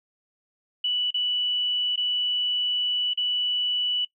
sine tone with dropouts, 2960 Hz, F#7, in tune, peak -22 dBFS, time 0.84-4.05 s, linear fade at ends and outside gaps 5 ms, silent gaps 1.107-1.142 / 1.96-1.975 / 3.136-3.174 s, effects noise-tail reverb RT60 0.1 s tail -21 dB re dry

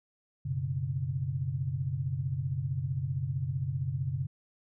sine chord, F# suspended fourth, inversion none, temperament just, 92.5 / 123.33 / 138.75 Hz, F#2 / B2 / C#3, 0 / -2 / +2 cents, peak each -37 / -34 / -32 dBFS, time 0.45-4.27 s, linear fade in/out 10 ms, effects none

